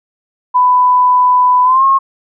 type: tone with pitch glide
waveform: sine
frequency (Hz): 997 to 1081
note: B5 to C#6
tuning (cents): +16 to -44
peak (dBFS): -6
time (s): 0.54-1.99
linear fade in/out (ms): 20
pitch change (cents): +140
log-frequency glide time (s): 1.64-1.84
effects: none